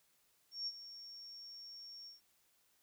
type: tone with ADSR envelope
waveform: sine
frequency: 5510 Hz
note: F8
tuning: 24 cents flat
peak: -36 dBFS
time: 0.51-2.21 s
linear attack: 160 ms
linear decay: 44 ms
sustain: -13 dB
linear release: 140 ms
effects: white hiss -74 dBFS RMS until 2.82 s